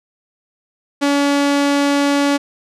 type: tone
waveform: sawtooth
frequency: 284 Hz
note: C#4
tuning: 42 cents sharp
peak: -9 dBFS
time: 1.01-2.38 s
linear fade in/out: 20 ms
effects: low-pass 8000 Hz 12 dB/octave